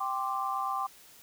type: chord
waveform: sine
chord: G suspended fourth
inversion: none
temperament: equal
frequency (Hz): 784 / 1046.5 / 1174.7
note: G5 / C6 / D6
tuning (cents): 0 / 0 / 0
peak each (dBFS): -34 / -34 / -33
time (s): 0-0.87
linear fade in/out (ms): 10
effects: white hiss -55 dBFS RMS until 1.22 s